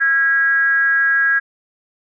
sine tone with frequency modulation, 1640 Hz, G#6, 22 cents flat, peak -12 dBFS, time 0-1.4 s, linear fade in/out 20 ms, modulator 293 Hz, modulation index 0.43, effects none

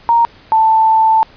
sine tone pair in turn, 932.3 / 884.7 Hz, A#5 / A5, 0 / +9 cents, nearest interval minor second, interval 91 cents, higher first, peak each -7 dBFS, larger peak neither, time 0.09-0.25 / 0.52-1.23 s, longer second, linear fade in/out 0 ms, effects pink hiss -43 dBFS RMS until 1.36 s + resampled to 11025 Hz

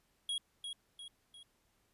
square tone with echo, 3305 Hz, G#7, 9 cents flat, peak -35 dBFS, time 0.29-0.38 s, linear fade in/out 2 ms, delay 350 ms, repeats 3, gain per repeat -6 dB, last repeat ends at 1.43 s, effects pink hiss -75 dBFS RMS until 1.93 s + resampled to 32000 Hz

